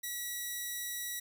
5% pulse tone, 1936 Hz, B6, 35 cents flat, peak -26 dBFS, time 0.03-1.2 s, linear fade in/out 10 ms, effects none

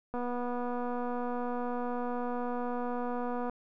click train, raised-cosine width 1 ms, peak -23 dBFS, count 820, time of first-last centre 0.14-3.497 s, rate 244 Hz, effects none

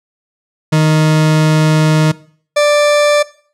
40% pulse tone pair in turn, 155.56 / 588.7 Hz, D#3 / D5, 0 / +4 cents, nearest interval octave + major seventh, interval 2304 cents, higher second, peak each -7 dBFS, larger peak neither, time 0.72-2.12 / 2.56-3.23 s, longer first, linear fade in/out 10 ms, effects noise-tail reverb RT60 0.5 s tail -20 dB re dry + low-pass 9000 Hz 12 dB/octave

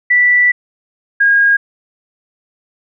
sine tone pair in turn, 1967 / 1629.9 Hz, B6 / G#6, -7 / -33 cents, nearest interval minor third, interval 326 cents, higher first, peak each -7 dBFS, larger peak neither, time 0.1-0.52 / 1.2-1.57 s, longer first, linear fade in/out 10 ms, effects none

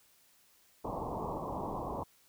white low-pass noise, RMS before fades -38 dBFS, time 0.84-2.04 s, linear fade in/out 10 ms, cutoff 1100 Hz, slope 96 dB/octave, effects white hiss -66 dBFS RMS until 2.28 s

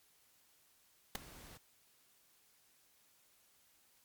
pink noise with ADSR envelope, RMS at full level -32 dBFS, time 1.15-1.58 s, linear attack 4 ms, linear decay 7 ms, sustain -23 dB, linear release 13 ms, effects white hiss -70 dBFS RMS until 4.04 s + MP3 96 kbps

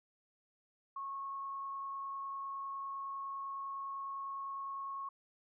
sine tone with frequency modulation, 1096 Hz, C#6, 20 cents flat, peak -39 dBFS, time 0.96-5.09 s, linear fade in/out 5 ms, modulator 29.9 Hz, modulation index 0.37, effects none

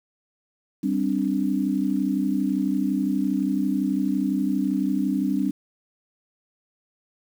sine chord, G suspended fourth, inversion none, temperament equal, 196 / 261.6 / 293.7 Hz, G3 / C4 / D4, 0 / 0 / 0 cents, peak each -25 dBFS, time 0.83-5.51 s, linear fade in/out 10 ms, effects 8-bit

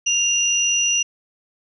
sine tone pair together, 2794 / 5871 Hz, F7 / F#8, 0 / -14 cents, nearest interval octave + minor second, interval 1286 cents, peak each -19 dBFS, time 0.06-1.03 s, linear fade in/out 10 ms, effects none

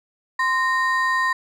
triangle ring-modulated tone, 1443 Hz, F#6, 44 cents flat, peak -13 dBFS, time 0.39-1.33 s, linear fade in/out 5 ms, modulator 405 Hz, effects none

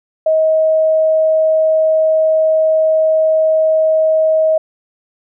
sine tone, 633 Hz, D#5, 30 cents sharp, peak -9 dBFS, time 0.26-4.58 s, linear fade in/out 5 ms, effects none

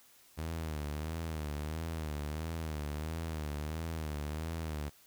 sawtooth tone with vibrato, 77.78 Hz, D#2, in tune, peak -32 dBFS, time 0.37-4.9 s, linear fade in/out 20 ms, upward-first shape sine, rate 1.5 Hz, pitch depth 98 cents each way, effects white hiss -62 dBFS RMS until 5.06 s

